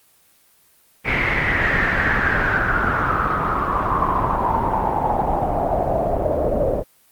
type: noise with low-pass filter sweep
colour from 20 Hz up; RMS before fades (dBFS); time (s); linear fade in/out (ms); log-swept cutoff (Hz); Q
pink; -19; 1.04-6.84; 50; 2200 to 550; 6.5
effects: white hiss -56 dBFS RMS until 7.11 s + Opus 24 kbps